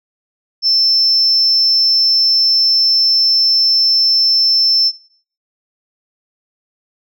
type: tone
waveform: sine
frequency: 5320 Hz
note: E8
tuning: 15 cents sharp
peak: -8 dBFS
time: 0.62-4.92 s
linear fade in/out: 50 ms
effects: noise-tail reverb RT60 0.5 s tail -18 dB re dry + tanh soft clip ceiling -5 dBFS